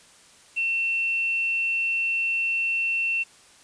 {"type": "tone with quantisation", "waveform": "sine", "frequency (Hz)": 2700, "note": "E7", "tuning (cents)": 41, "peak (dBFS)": -22, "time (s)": [0.56, 3.24], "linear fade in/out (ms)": 20, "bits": 8, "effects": ["white hiss -53 dBFS RMS until 3.63 s", "resampled to 22050 Hz"]}